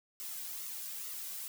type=noise with flanger; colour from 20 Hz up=blue; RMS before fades=-42 dBFS; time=0.2-1.48 s; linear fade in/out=0 ms; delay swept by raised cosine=1.2 to 2.3 ms; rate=2.3 Hz; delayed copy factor=-0.6; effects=none